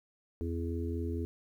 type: harmonic tone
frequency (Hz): 84.2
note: E2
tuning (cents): +37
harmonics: 1 / 3 / 4 / 5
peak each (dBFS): -34 / -39 / -40 / -41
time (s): 0.41-1.25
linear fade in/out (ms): 0
effects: 11-bit